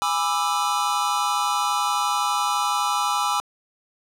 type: chord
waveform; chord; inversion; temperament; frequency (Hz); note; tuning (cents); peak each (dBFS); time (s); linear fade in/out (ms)
square; E dominant seventh; first; just; 824.1 / 988.9 / 1186.7 / 1318.5; G#5 / B5 / D6 / E6; -14 / +2 / +18 / 0; -27; 0.02-3.4; 0
effects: low-pass 11000 Hz 12 dB/octave + 9-bit